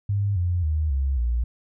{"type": "tone with pitch steps", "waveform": "sine", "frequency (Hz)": [100.8, 88.26, 77.28, 67.67, 59.25], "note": ["G2", "F2", "D#2", "C#2", "A#1"], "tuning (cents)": [49, 19, -11, -41, 29], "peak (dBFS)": -20, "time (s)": [0.09, 1.44], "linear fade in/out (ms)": 5, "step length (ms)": 270, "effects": []}